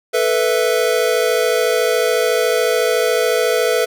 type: chord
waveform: square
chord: A suspended second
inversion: none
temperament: equal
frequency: 440 / 493.9 / 659.3 Hz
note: A4 / B4 / E5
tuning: 0 / 0 / 0 cents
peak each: -19 / -18 / -21 dBFS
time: 0.13-3.86 s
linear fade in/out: 20 ms
effects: none